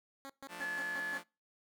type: tone bursts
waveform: 10% pulse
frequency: 273.2 Hz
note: C#4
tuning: 25 cents flat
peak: -37 dBFS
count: 6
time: 0.25-1.176 s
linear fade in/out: 0 ms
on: 46 ms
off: 130 ms
type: chord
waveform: 5% pulse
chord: D minor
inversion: first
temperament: just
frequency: 176.2 / 220.2 / 293.7 Hz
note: F3 / A3 / D4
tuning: +16 / +2 / 0 cents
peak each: -38 / -41 / -38 dBFS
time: 0.48-1.24 s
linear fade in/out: 50 ms
type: tone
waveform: sine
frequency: 1712 Hz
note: A6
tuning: 48 cents flat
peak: -35 dBFS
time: 0.6-1.19 s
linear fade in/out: 20 ms
effects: noise-tail reverb RT60 0.3 s tail -25 dB re dry